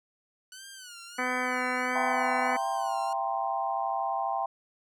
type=tone with vibrato; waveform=10% pulse; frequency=1480 Hz; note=F#6; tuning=in tune; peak=-35 dBFS; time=0.52-3.13 s; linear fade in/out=2 ms; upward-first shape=sine; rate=1.5 Hz; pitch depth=130 cents each way
type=harmonic tone; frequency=251.8 Hz; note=B3; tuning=34 cents sharp; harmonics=1 / 2 / 3 / 4 / 5 / 6 / 7 / 8 / 9; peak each=-36 / -36 / -36 / -36 / -36 / -36 / -36 / -36 / -36 dBFS; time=1.18-2.57 s; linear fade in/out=10 ms
type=chord; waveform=sine; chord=C dominant seventh; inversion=first; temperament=equal with one note detuned; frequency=671.9 / 784 / 932.3 / 1046.5 Hz; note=E5 / G5 / Bb5 / C6; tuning=+33 / 0 / 0 / 0 cents; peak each=-34 / -30 / -36 / -34 dBFS; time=1.95-4.46 s; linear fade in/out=5 ms
effects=none